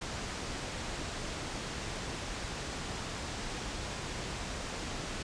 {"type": "low-pass noise", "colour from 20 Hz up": "pink", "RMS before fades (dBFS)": -39, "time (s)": [0.01, 5.23], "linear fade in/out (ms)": 10, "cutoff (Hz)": 8000, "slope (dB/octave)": 24, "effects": ["resampled to 22050 Hz"]}